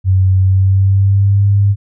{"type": "tone with pitch glide", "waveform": "sine", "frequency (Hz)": [94.3, 100.49], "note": ["F#2", "G2"], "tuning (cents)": [33, 43], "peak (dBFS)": -7, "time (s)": [0.04, 1.76], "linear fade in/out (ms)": 50, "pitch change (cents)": 110, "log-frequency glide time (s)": [0.39, 1.43], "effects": []}